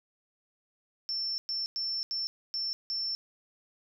sine tone bursts at uneven times, 5380 Hz, E8, 34 cents sharp, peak -30 dBFS, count 6, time 1.09-1.38 / 1.49-1.66 / 1.76-2.03 / 2.11-2.27 / 2.54-2.73 / 2.9-3.15 s, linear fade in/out 0 ms, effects 11-bit

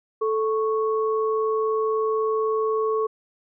sine tone pair together, 438.2 / 1106 Hz, A4 / C#6, -7 / -4 cents, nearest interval octave + major third, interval 1603 cents, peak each -21 / -27 dBFS, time 0.21-3.07 s, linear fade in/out 10 ms, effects none

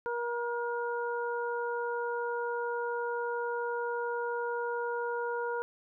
harmonic tone, 475.7 Hz, A#4, 35 cents sharp, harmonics 1 / 2 / 3, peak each -33 / -36 / -38 dBFS, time 0.06-5.62 s, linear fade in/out 0 ms, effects none

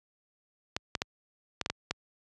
clicks, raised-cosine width 0.2 ms, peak -12 dBFS, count 7, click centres 0.765 / 0.952 / 1.019 / 1.613 / 1.661 / 1.7 / 1.91 s, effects high-pass 60 Hz 12 dB/octave + resampled to 22050 Hz

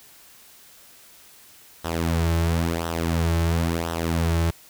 sawtooth tone with flanger, 83.3 Hz, E2, 19 cents sharp, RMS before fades -23 dBFS, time 1.84-4.51 s, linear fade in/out 10 ms, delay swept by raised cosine 0.43 to 4.23 ms, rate 0.97 Hz, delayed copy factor -0.7, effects white hiss -50 dBFS RMS until 4.69 s

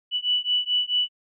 sine beating tone pair, 2960 / 2964.6 Hz, F#7 / F#7, 0 / +3 cents, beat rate 4.6 Hz, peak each -24 dBFS, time 0.11-1.09 s, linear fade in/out 50 ms, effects none

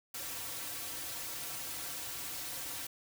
white noise with comb filter, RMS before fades -41 dBFS, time 0.14-2.87 s, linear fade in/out 5 ms, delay 4.8 ms, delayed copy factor -0.95, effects none

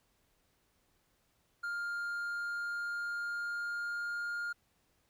triangle tone with pitch glide, 1404 to 1412.9 Hz, F6 to F6, +9 to +20 cents, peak -33 dBFS, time 1.63-4.53 s, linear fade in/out 10 ms, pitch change +11 cents, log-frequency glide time 1.98-4.3 s, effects pink hiss -74 dBFS RMS until 5.09 s

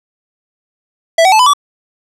square tone with pitch steps, 660 / 758.1 / 870.9 / 1000.4 / 1149.1 Hz, E5 / F#5 / A5 / B5 / D6, +2 / +42 / -18 / +22 / -38 cents, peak -6 dBFS, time 1.18-1.535 s, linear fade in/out 5 ms, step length 71 ms, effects low-pass 9000 Hz 12 dB/octave

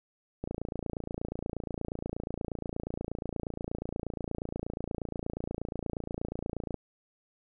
click train, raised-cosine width 2 ms, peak -21 dBFS, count 180, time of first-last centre 0.44-6.743 s, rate 28.4 Hz, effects none

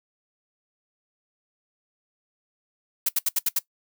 blue noise bursts, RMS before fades -22 dBFS, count 6, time 3.06-3.589 s, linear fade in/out 5 ms, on 29 ms, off 71 ms, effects noise-tail reverb RT60 0.1 s tail -19 dB re dry

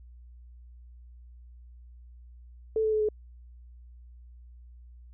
sine tone with pitch steps, 440 / 435.2 / 430.4 / 425.7 Hz, A4 / A4 / A4 / G#4, 0 / -19 / -38 / +43 cents, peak -23 dBFS, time 2.76-3.088 s, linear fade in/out 2 ms, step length 82 ms, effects added 60 Hz sine -47 dBFS peak until 5.13 s

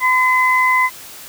sine tone pair together, 1018 / 2036 Hz, C6 / C7, -48 / -48 cents, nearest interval octave, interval 1200 cents, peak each -14 dBFS, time 0-0.9 s, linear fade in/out 50 ms, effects white hiss -36 dBFS RMS until 1.28 s

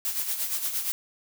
blue noise with tremolo, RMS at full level -27 dBFS, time 0.05-0.92 s, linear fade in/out 0 ms, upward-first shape sine, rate 8.6 Hz, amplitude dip 60%, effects none

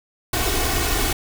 pink noise with comb filter, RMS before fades -21 dBFS, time 0.33-1.13 s, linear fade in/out 5 ms, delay 2.7 ms, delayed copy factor +0.8, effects none

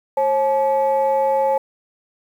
sine tone pair together, 540 / 857.9 Hz, C#5 / A5, -45 / -44 cents, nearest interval minor sixth, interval 801 cents, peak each -16 / -17 dBFS, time 0.17-1.58 s, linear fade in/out 5 ms, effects tanh soft clip ceiling -10 dBFS + 8-bit

